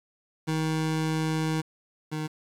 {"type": "tone pair in turn", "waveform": "25% pulse", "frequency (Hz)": [158, 154.84], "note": ["D#3", "D#3"], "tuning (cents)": [27, -8], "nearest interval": "unison", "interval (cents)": 35, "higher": "first", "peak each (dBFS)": [-21, -26], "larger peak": "first", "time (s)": [[0.47, 1.62], [2.11, 2.28]], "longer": "first", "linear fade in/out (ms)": 20, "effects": ["low-pass 10000 Hz 12 dB/octave", "8-bit"]}